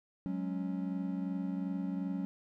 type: chord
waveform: triangle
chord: F# suspended second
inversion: none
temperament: equal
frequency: 185 / 207.7 / 277.2 Hz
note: F#3 / G#3 / C#4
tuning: 0 / 0 / 0 cents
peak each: -34 / -39 / -36 dBFS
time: 0.26-2.25 s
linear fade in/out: 0 ms
effects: none